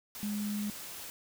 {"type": "tone in noise", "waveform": "sine", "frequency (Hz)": 207.7, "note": "G#3", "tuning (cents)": 0, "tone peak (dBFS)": -32, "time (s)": [0.23, 0.7], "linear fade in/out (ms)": 0, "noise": "white", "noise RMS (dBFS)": -44, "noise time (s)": [0.15, 1.1], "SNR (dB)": 9, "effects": []}